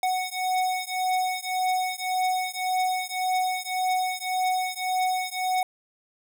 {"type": "beating tone pair", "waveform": "square", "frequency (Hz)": [740, 741.8], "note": ["F#5", "F#5"], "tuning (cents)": [0, 4], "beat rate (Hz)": 1.8, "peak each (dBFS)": -28, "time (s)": [0.03, 5.63], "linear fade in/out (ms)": 2, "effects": []}